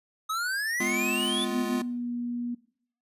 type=exponential sweep; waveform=square; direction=up; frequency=1258 to 3559 Hz; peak=-28 dBFS; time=0.29-1.45 s; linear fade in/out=10 ms
type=chord; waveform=square; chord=F diminished; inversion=first; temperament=just; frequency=209.5 / 251.4 / 349.2 Hz; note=Ab3 / Cb4 / F4; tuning=+15 / +31 / 0 cents; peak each=-33 dBFS; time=0.8-1.82 s; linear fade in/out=5 ms
type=tone with pitch glide; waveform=sine; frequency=245 to 240.8 Hz; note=B3 to B3; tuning=-14 to -44 cents; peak=-29 dBFS; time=1.51-2.55 s; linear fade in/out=10 ms; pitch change=-30 cents; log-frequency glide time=1.75-2.12 s
effects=noise-tail reverb RT60 0.6 s tail -20 dB re dry + resampled to 32000 Hz